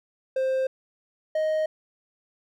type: tone pair in turn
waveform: triangle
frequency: 525 / 624.3 Hz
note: C5 / D#5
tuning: +6 / +6 cents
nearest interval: minor third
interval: 300 cents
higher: second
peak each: -20 dBFS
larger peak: neither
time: 0.36-0.67 / 1.35-1.66 s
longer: neither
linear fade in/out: 5 ms
effects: none